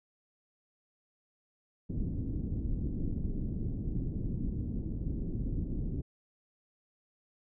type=low-pass noise; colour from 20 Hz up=pink; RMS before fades=-34 dBFS; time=1.89-6.02 s; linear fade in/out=10 ms; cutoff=300 Hz; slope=24 dB/octave; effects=none